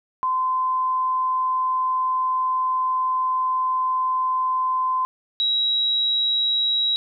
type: tone pair in turn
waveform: sine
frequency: 1029 / 3860 Hz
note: C6 / B7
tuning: -29 / -40 cents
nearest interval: octave + major seventh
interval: 2289 cents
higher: second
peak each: -19 / -18 dBFS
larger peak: second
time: 0.23-5.05 / 5.4-6.96 s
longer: first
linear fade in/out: 0 ms
effects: none